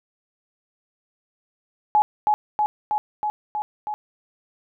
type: tone with echo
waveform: sine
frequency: 845 Hz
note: G#5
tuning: 30 cents sharp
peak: -13 dBFS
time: 1.95-2.02 s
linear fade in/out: 0 ms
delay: 320 ms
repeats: 6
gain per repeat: -2 dB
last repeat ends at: 3.94 s
effects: none